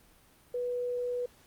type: tone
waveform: sine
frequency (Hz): 490.6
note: B4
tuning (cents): -12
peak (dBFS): -30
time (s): 0.54-1.26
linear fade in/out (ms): 5
effects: pink hiss -61 dBFS RMS until 1.46 s + Opus 32 kbps